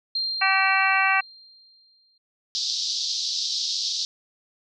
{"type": "tone with exponential decay", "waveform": "sine", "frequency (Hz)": 4186, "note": "C8", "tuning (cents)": 0, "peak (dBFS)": -22, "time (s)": [0.15, 2.18], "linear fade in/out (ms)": 5, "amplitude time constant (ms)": 440}
{"type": "harmonic tone", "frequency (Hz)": 385.2, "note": "G4", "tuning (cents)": -30, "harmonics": [2, 3, 4, 5, 6, 7], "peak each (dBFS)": [-25, -25, -25, -25, -25, -25], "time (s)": [0.41, 1.21], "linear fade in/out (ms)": 10}
{"type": "band-pass noise", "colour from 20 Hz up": "white", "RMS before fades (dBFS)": -27, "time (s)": [2.55, 4.05], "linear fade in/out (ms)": 0, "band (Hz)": [3700, 5500], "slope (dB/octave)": 48}
{"effects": []}